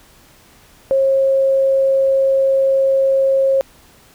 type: tone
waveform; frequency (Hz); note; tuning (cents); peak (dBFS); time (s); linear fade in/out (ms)
sine; 539; C#5; -49; -11; 0.91-3.61; 0
effects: pink hiss -48 dBFS RMS until 4.14 s